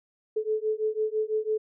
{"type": "beating tone pair", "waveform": "sine", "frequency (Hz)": [430, 436], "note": ["A4", "A4"], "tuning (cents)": [-40, -16], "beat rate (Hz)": 6, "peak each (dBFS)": -28, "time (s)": [0.36, 1.58], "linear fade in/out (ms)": 10, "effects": []}